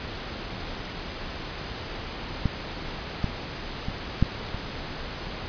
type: clicks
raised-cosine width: 5 ms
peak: -10 / -12 / -17 / -6 / -20 dBFS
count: 5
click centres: 2.457 / 3.243 / 3.885 / 4.226 / 4.546 s
effects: pink hiss -35 dBFS RMS until 5.48 s + resampled to 11025 Hz